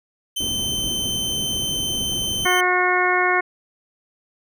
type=tone; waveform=sawtooth; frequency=3085 Hz; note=G7; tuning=28 cents flat; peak=-19 dBFS; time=0.36-2.61 s; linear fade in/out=10 ms
type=low-pass noise; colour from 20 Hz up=white; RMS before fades=-32 dBFS; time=0.4-2.46 s; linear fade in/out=5 ms; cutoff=280 Hz; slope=12 dB/octave
type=harmonic tone; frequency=362.4 Hz; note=F#4; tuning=36 cents flat; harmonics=1 / 2 / 3 / 4 / 5 / 6; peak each=-23 / -23 / -23 / -23 / -23 / -23 dBFS; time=2.45-3.41 s; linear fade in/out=10 ms
effects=none